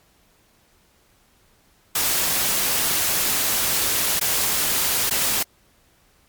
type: noise with dropouts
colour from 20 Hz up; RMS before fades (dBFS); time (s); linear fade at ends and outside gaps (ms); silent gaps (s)
white; -21; 1.95-5.43; 5; 4.195-4.211 / 5.097-5.108
effects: pink hiss -59 dBFS RMS until 6.28 s + MP3 96 kbps